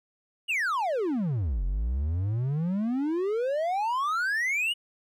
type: exponential two-way sweep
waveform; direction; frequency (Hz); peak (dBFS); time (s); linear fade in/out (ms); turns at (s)
triangle; down then up; 2960 to 43.02 to 2960; -23; 0.48-4.74; 20; 1.64
effects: none